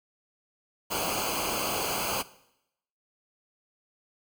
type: noise with comb filter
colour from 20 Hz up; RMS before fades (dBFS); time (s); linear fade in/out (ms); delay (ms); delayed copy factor
pink; -30; 0.9-2.23; 20; 0.54; -0.85
effects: noise-tail reverb RT60 0.8 s tail -18 dB re dry